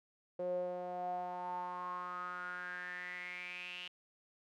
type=tone with band-pass filter sweep; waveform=sawtooth; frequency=179.2 Hz; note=F3; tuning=45 cents sharp; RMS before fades=-42 dBFS; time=0.39-3.88 s; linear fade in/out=5 ms; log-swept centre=500 to 2900 Hz; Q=8.7; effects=none